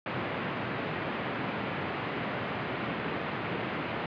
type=band-pass noise; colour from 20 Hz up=pink; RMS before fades=-34 dBFS; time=0.06-4.06 s; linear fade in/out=2 ms; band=120 to 2700 Hz; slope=24 dB/octave; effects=resampled to 11025 Hz